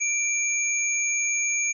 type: tone pair together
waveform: sine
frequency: 2349 / 6644 Hz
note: D7 / G#8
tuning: 0 / 0 cents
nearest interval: octave + tritone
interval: 1800 cents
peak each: -25 / -25 dBFS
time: 0-1.73 s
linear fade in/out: 20 ms
effects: none